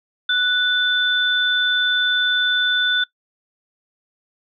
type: tone pair together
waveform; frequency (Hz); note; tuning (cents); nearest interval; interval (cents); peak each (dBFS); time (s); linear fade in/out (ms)
sine; 1480 / 3520; F#6 / A7; 0 / 0; octave + minor third; 1500; -18; 0.29-3.04; 5
effects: noise-tail reverb RT60 0.1 s tail -21 dB re dry